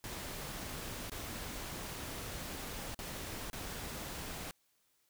pink noise with dropouts, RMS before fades -43 dBFS, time 0.04-4.51 s, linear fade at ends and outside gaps 0 ms, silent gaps 1.097-1.118 / 2.945-2.99 / 3.5-3.531 s, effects white hiss -75 dBFS RMS until 5.09 s

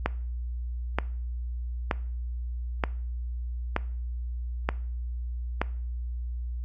click train, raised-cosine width 0.5 ms, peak -9 dBFS, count 7, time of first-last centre 0.06-5.616 s, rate 1.08 Hz, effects noise-tail reverb RT60 0.5 s tail -20 dB re dry + added 60 Hz sine -30 dBFS peak until 6.64 s

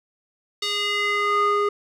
square tone with band-pass filter sweep, 410.7 Hz, G#4, 19 cents flat, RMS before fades -22 dBFS, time 0.62-1.69 s, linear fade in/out 5 ms, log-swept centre 4000 to 830 Hz, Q 2.3, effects none

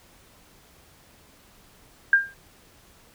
sine tone with exponential decay, 1600 Hz, G6, 35 cents sharp, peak -10 dBFS, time 2.13-2.34 s, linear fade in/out 2 ms, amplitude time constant 44 ms, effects pink hiss -55 dBFS RMS until 3.14 s

